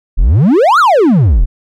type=exponential two-way sweep; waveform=triangle; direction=up then down; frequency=32.45 to 1467 to 32.45 Hz; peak=-3 dBFS; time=0.17-1.46 s; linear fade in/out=20 ms; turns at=0.79 s; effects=none